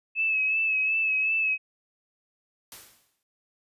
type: tone with vibrato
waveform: sine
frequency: 2594 Hz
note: E7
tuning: 28 cents flat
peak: -22 dBFS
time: 0.15-1.58 s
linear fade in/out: 50 ms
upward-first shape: sine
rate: 2.7 Hz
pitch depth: 35 cents each way
type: noise with exponential decay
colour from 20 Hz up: white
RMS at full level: -41 dBFS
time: 2.72-3.23 s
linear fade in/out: 1 ms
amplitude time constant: 110 ms
effects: resampled to 32000 Hz